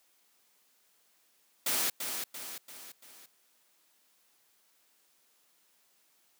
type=noise with echo; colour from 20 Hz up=white; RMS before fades=-30 dBFS; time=1.66-1.9 s; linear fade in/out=5 ms; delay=340 ms; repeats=4; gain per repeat=-6 dB; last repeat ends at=3.26 s; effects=white hiss -69 dBFS RMS until 6.39 s + high-pass 200 Hz 12 dB/octave